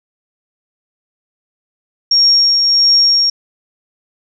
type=tone with tremolo; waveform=sine; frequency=5560 Hz; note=F8; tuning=9 cents flat; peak=-6 dBFS; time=2.11-3.3 s; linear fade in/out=5 ms; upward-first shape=triangle; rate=1.5 Hz; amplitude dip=35%; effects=none